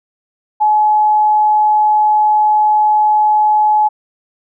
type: tone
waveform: sine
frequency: 850 Hz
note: G#5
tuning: 40 cents sharp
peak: -8 dBFS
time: 0.6-3.89 s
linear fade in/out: 20 ms
effects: none